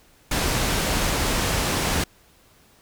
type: low-pass noise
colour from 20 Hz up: pink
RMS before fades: -23 dBFS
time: 0.31-2.04 s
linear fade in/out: 5 ms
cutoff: 11000 Hz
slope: 12 dB/octave
effects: pink hiss -56 dBFS RMS until 2.81 s